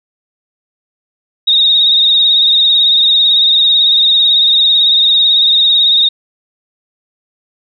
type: tone with vibrato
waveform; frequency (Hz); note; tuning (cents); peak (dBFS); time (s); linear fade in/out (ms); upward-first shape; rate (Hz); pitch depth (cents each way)
sine; 3729; A#7; 0; -6; 1.47-6.09; 10; sine; 18; 46
effects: none